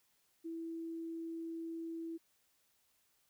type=tone; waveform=sine; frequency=329.6 Hz; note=E4; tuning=in tune; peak=-40 dBFS; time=0.44-2.18 s; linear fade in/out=20 ms; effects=white hiss -75 dBFS RMS until 3.29 s